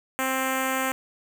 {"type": "tone with notch filter", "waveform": "5% pulse", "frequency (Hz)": 263, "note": "C4", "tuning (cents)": 9, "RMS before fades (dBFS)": -26, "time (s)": [0.19, 0.92], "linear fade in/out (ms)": 0, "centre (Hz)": 3900, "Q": 1, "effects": []}